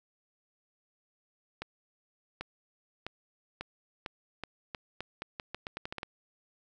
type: accelerating click train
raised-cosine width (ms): 0.3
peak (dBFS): -21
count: 17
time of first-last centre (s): 1.62-6.031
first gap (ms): 790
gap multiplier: 0.83
effects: none